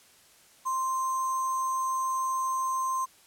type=tone with sample-and-hold; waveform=sine; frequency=1046.5 Hz; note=C6; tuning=in tune; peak=-26 dBFS; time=0.65-3.06 s; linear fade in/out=20 ms; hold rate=7350 Hz; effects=white hiss -58 dBFS RMS until 3.26 s + low-pass 12000 Hz 12 dB/octave